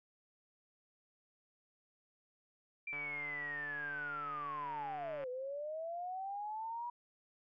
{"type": "linear two-way sweep", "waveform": "sine", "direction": "down then up", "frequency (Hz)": [2372, 493.9, 969], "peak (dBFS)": -39, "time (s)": [2.87, 6.9], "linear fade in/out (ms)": 5, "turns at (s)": 5.29}
{"type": "click train", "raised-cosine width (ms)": 0.5, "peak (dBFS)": -35, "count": 338, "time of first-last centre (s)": [2.93, 5.238], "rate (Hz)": 146}
{"effects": []}